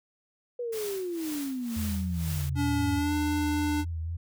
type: exponential sweep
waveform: sine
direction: down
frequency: 493.9 to 98 Hz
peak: -30 dBFS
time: 0.59-2.99 s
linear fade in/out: 5 ms
type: noise with tremolo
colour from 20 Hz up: white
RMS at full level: -39 dBFS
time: 0.72-2.5 s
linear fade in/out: 10 ms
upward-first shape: sine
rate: 2 Hz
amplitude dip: 85%
type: tone with vibrato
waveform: sine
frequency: 82.41 Hz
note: E2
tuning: in tune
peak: -30 dBFS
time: 1.76-4.17 s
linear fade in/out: 10 ms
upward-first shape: sine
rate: 3.9 Hz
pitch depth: 45 cents each way
type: tone with pitch glide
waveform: square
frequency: 285.7 to 296.8 Hz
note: D4 to D4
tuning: -48 to +18 cents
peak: -27 dBFS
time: 2.55-3.85 s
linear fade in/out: 50 ms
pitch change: +66 cents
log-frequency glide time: 2.95-3.14 s
effects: none